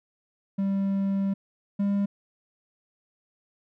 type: tone pair in turn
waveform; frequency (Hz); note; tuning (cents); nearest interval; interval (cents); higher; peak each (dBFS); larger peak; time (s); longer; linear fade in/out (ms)
triangle; 196 / 200.5; G3 / G3; 0 / +39; unison; 39; second; -21 / -20; second; 0.58-1.34 / 1.79-2.06; first; 10
effects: none